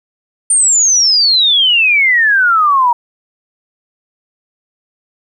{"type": "exponential sweep", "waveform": "sine", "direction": "down", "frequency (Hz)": [9090, 932.3], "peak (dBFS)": -7, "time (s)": [0.5, 2.93], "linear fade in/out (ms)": 5, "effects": ["8-bit"]}